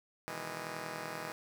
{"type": "chord", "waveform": "5% pulse", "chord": "E major seventh", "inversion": "second", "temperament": "just", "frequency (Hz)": [123.61, 154.51, 164.81, 206], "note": ["B2", "D#3", "E3", "G#3"], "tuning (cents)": [2, -12, 0, -14], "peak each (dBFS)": [-38, -36, -33, -36], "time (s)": [0.28, 1.32], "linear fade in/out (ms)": 0, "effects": []}